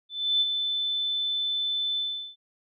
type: tone with ADSR envelope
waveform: sine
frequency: 3520 Hz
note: A7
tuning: in tune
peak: -19 dBFS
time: 0.09-2.36 s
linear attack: 320 ms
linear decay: 35 ms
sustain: -6 dB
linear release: 380 ms
effects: none